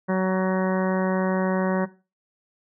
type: harmonic tone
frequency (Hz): 187.4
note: F#3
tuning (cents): +22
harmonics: 1 / 2 / 3 / 4 / 5 / 6 / 7 / 8 / 9 / 10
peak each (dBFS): -22 / -28 / -27 / -35 / -33 / -34 / -45 / -35 / -40 / -38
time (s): 0.08-1.86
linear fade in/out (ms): 20
effects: noise-tail reverb RT60 0.3 s tail -17 dB re dry